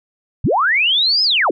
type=linear two-way sweep; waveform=sine; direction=up then down; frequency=52.4 to 5200 to 233.4 Hz; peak=-12 dBFS; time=0.44-1.51 s; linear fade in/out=5 ms; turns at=1.23 s; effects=none